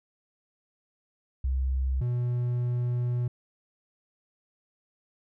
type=tone pair in turn; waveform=sine / triangle; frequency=65.41 / 122.13 Hz; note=C2 / B2; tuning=0 / -19 cents; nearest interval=major seventh; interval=1081 cents; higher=second; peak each=-24 / -23 dBFS; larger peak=second; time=1.44-2.01 / 2.01-3.28 s; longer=second; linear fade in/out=5 ms; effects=none